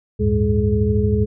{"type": "tone cluster", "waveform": "sine", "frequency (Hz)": [74.8, 97, 109.7, 205.4, 424.3], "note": ["D2", "G2", "A2", "G#3", "G#4"], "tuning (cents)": [32, -18, -5, -19, 37], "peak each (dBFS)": -21, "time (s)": [0.19, 1.26], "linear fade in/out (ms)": 20, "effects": []}